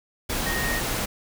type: tone in noise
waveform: sine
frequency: 1861 Hz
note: A#6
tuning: 3 cents flat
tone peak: -28 dBFS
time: 0.46-0.8 s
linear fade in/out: 10 ms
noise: pink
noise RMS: -27 dBFS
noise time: 0.29-1.06 s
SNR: -4 dB
effects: none